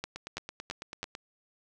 two click trains, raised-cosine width 0.2 ms, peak -22 / -17 dBFS, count 10 / 4, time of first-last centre 0.16-1.151 / 0.04-1.03 s, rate 9.08 / 3.03 Hz, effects none

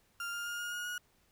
35% pulse tone with pitch steps, 1396 / 1406.5 / 1417.1 / 1427.8 / 1438.6 / 1449.4 Hz, F6 / F6 / F6 / F6 / F#6 / F#6, -1 / +12 / +25 / +38 / -49 / -36 cents, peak -35 dBFS, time 0.2-0.98 s, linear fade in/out 2 ms, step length 130 ms, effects pink hiss -70 dBFS RMS until 1.31 s

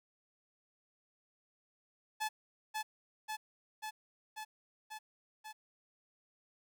sawtooth tone with echo, 863 Hz, A5, 34 cents flat, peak -30 dBFS, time 2.2-2.29 s, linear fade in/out 20 ms, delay 540 ms, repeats 6, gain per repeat -2 dB, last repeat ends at 5.53 s, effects 12-bit

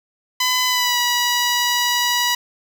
10% pulse tone with pitch glide, 1007 to 971.6 Hz, B5 to B5, +33 to -29 cents, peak -8 dBFS, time 0.4-2.35 s, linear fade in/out 5 ms, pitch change -62 cents, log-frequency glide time 0.67-0.98 s, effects none

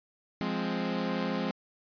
sawtooth chord, F minor, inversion none, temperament equal, 174.61 / 207.7 / 261.6 Hz, F3 / Ab3 / C4, 0 / 0 / 0 cents, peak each -31 / -29 / -30 dBFS, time 0.41-1.51 s, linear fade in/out 0 ms, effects resampled to 11025 Hz

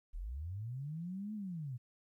sine linear two-way sweep, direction up then down, 33.54 to 217.7 to 116.2 Hz, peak -39 dBFS, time 0.13-1.78 s, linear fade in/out 20 ms, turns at 1.34 s, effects 13-bit

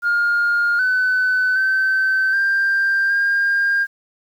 sine tone with pitch steps, 1415 / 1508 / 1541 / 1586 / 1607 Hz, F6 / F#6 / G6 / G6 / G6, +22 / +32 / -30 / +20 / +43 cents, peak -13 dBFS, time 0.02-3.87 s, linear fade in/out 50 ms, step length 770 ms, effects tanh soft clip ceiling -12 dBFS + 8-bit

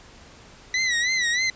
sawtooth tone with vibrato, 1970 Hz, B6, 5 cents flat, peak -17 dBFS, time 0.74-1.5 s, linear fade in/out 2 ms, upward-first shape sine, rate 3.2 Hz, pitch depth 95 cents each way, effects pink hiss -48 dBFS RMS until 1.55 s + resampled to 16000 Hz

